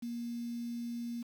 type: tone with quantisation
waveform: sine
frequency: 236.4 Hz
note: A#3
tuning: 24 cents sharp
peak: -36 dBFS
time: 0.02-1.23 s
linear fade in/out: 10 ms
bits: 9
effects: none